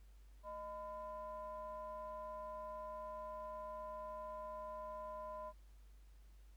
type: ring-modulated tone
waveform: triangle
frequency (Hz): 196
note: G3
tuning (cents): 0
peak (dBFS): -40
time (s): 0.43-5.53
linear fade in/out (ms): 50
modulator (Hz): 814
effects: added 50 Hz sine -58 dBFS peak until 6.56 s + pink hiss -75 dBFS RMS until 6.56 s